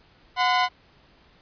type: tone pair together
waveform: sawtooth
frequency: 730.1 / 1018 Hz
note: F#5 / C6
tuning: -23 / -48 cents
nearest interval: tritone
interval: 575 cents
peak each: -18 dBFS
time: 0.36-0.69 s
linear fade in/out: 50 ms
effects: pink hiss -57 dBFS RMS until 1.41 s + resampled to 11025 Hz